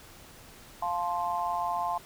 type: chord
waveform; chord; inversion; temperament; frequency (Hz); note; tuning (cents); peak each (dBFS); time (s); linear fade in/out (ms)
sine; F major; none; just; 698.5 / 873.1 / 1047.7; F5 / A5 / C6; 0 / -14 / +2; -32; 0.82-1.98; 5
effects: pink hiss -51 dBFS RMS until 2.05 s